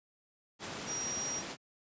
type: tone in noise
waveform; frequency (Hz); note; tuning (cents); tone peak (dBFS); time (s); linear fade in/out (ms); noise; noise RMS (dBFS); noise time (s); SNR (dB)
sine; 5710; F8; +37; -35; 0.86-1.43; 50; pink; -40; 0.59-1.57; +2
effects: high-pass 150 Hz 12 dB/octave + resampled to 16000 Hz